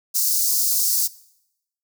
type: high-pass noise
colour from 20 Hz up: white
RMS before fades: -20 dBFS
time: 0.14-1.08 s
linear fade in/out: 20 ms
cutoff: 4600 Hz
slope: 48 dB/octave
effects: noise-tail reverb RT60 0.8 s tail -20 dB re dry